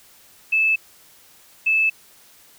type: tone pair in turn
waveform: sine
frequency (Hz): 2620 / 2620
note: E7 / E7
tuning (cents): -11 / -11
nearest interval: unison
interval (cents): 0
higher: neither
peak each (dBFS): -15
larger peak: neither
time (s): 0.52-0.76 / 1.66-1.9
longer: neither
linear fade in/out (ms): 10
effects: white hiss -51 dBFS RMS until 2.58 s